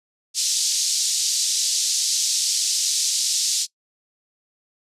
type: band-pass noise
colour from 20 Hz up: pink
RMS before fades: -22 dBFS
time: 0.34-3.67 s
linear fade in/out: 50 ms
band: 4500 to 8000 Hz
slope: 24 dB/octave
effects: noise-tail reverb RT60 0.1 s tail -22 dB re dry + resampled to 32000 Hz